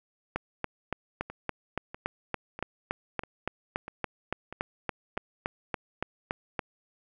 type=two click trains; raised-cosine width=0.5 ms; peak=-24 / -14 dBFS; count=7 / 23; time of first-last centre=1.3-5.171 / 0.36-6.592 s; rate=1.55 / 3.53 Hz; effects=none